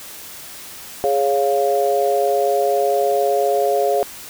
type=chord; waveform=sine; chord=Db major; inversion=second; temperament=equal; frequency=415.3 / 554.4 / 698.5 Hz; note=Ab4 / Db5 / F5; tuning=0 / 0 / 0 cents; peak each=-19 dBFS; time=1.04-4.03 s; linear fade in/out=0 ms; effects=white hiss -36 dBFS RMS until 4.29 s